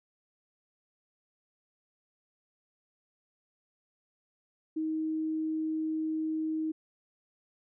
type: tone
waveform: sine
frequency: 315.2 Hz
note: D#4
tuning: 23 cents sharp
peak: -29 dBFS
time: 4.76-6.72 s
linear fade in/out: 10 ms
effects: none